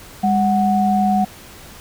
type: tone pair together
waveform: sine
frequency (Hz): 202.6 / 740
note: G#3 / F#5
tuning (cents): -43 / 0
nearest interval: octave + minor seventh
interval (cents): 2243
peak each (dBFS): -16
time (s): 0.23-1.25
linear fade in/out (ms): 10
effects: pink hiss -40 dBFS RMS until 1.8 s